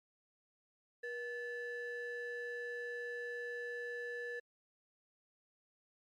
triangle ring-modulated tone, 1108.7 Hz, C#6, in tune, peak -34 dBFS, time 1.03-4.4 s, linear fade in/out 10 ms, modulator 629 Hz, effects tanh soft clip ceiling -33 dBFS + MP3 64 kbps

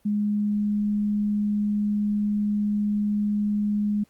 sine tone, 207.7 Hz, G#3, in tune, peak -21 dBFS, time 0.05-4.04 s, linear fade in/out 10 ms, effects pink hiss -64 dBFS RMS until 4.09 s + Opus 32 kbps

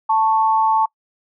sine tone pair together, 883 / 1105 Hz, A5 / C#6, +6 / -6 cents, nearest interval major third, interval 388 cents, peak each -14 / -20 dBFS, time 0.09-0.86 s, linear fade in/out 10 ms, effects noise-tail reverb RT60 0.1 s tail -24 dB re dry

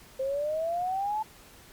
sine exponential sweep, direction up, 523 to 880 Hz, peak -27 dBFS, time 0.19-1.23 s, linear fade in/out 10 ms, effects pink hiss -53 dBFS RMS until 1.72 s + Opus 48 kbps

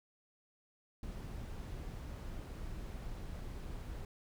brown noise, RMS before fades -44 dBFS, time 1.03-4.05 s, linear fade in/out 2 ms, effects none

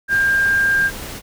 sine tone in noise, 1600 Hz, G6, 35 cents sharp, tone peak -13 dBFS, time 0.08-0.91 s, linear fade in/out 50 ms, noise pink, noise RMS -31 dBFS, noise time 0.08-1.22 s, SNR +15 dB, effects none

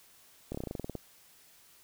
slowing click train, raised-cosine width 2 ms, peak -23 dBFS, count 12, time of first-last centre 0.52-0.953 s, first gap 26 ms, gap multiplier 1.08, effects white hiss -60 dBFS RMS until 1.83 s

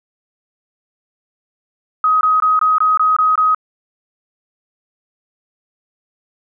sine tone bursts, 1261 Hz, D#6, 23 cents sharp, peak -10 dBFS, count 8, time 2.04-3.547 s, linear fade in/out 2 ms, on 170 ms, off 21 ms, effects none

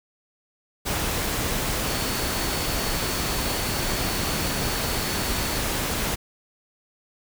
sine tone in noise, 4438 Hz, C#8, 1 cent sharp, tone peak -36 dBFS, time 1.86-5.6 s, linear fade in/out 20 ms, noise pink, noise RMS -26 dBFS, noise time 0.85-6.16 s, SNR -13 dB, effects none

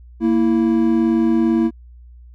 triangle tone pair together, 231.3 / 329.1 Hz, A#3 / E4, -13 / -3 cents, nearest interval tritone, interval 610 cents, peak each -14 dBFS, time 0.2-1.71 s, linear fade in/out 50 ms, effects added 60 Hz sine -39 dBFS peak until 2.34 s

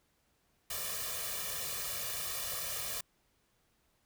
white noise with comb filter, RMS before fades -38 dBFS, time 0.7-3.01 s, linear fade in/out 5 ms, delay 1.7 ms, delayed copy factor +0.95, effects pink hiss -74 dBFS RMS until 4.05 s

